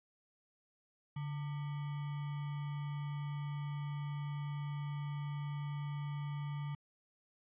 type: tone with sample-and-hold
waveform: sine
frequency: 144.8 Hz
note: D3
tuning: 24 cents flat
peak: -37 dBFS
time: 1.16-6.75 s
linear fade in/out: 5 ms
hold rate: 1050 Hz
effects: resampled to 8000 Hz